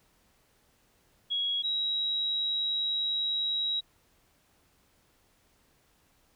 sine tone pair in turn, 3322 / 3850 Hz, G#7 / B7, 0 / -45 cents, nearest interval minor third, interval 255 cents, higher second, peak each -27 / -27 dBFS, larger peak neither, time 1.3-1.63 / 1.63-3.81 s, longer second, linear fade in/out 20 ms, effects pink hiss -67 dBFS RMS until 6.35 s

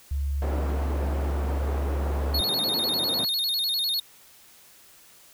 sine tone, 70.3 Hz, C#2, 25 cents sharp, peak -24 dBFS, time 0.11-2.41 s, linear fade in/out 5 ms
white band-pass noise, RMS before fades -34 dBFS, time 0.42-3.25 s, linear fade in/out 0 ms, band 140 to 600 Hz, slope 12 dB/octave
square tone with vibrato, 4000 Hz, B7, 21 cents sharp, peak -24 dBFS, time 2.34-4 s, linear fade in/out 5 ms, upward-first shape square, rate 10 Hz, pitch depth 140 cents each way
effects white hiss -53 dBFS RMS until 5.33 s

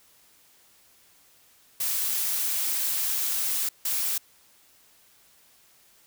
blue noise bursts at uneven times, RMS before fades -27 dBFS, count 2, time 1.8-3.69 / 3.85-4.18 s, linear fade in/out 5 ms, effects white hiss -59 dBFS RMS until 6.06 s

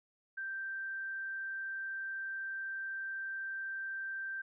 sine tone, 1568 Hz, G6, in tune, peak -37 dBFS, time 0.37-4.42 s, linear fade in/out 10 ms, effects none

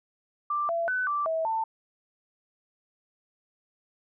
sine tone with pitch steps, 1179 / 674 / 1504 / 1170 / 647 / 892 Hz, D6 / E5 / F#6 / D6 / E5 / A5, +6 / +38 / +28 / -7 / -32 / +23 cents, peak -25 dBFS, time 0.5-1.64 s, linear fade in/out 5 ms, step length 190 ms, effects none

